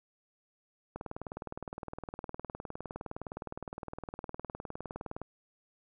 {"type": "click train", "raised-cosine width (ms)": 1, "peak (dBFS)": -25, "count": 84, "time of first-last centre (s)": [0.96, 5.216], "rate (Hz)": 19.5, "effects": []}